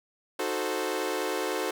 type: chord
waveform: sawtooth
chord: D# diminished seventh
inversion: none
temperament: equal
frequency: 311.1 / 370 / 440 / 523.3 Hz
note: D#4 / F#4 / A4 / C5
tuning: 0 / 0 / 0 / 0 cents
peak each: -32 / -29 / -29 / -30 dBFS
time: 0.39-1.71 s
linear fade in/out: 5 ms
effects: none